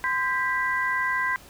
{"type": "tone cluster", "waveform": "sine", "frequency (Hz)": [1026, 1590, 1968], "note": ["C6", "G6", "B6"], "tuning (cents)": [-34, 24, -7], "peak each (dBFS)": -27, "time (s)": [0.04, 1.36], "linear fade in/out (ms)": 0, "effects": ["pink hiss -49 dBFS RMS until 1.49 s"]}